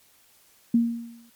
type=tone with exponential decay; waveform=sine; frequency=233.4 Hz; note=A#3; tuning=2 cents sharp; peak=-14 dBFS; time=0.74-1.3 s; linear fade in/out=5 ms; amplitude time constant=120 ms; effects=white hiss -59 dBFS RMS until 1.35 s + MP3 96 kbps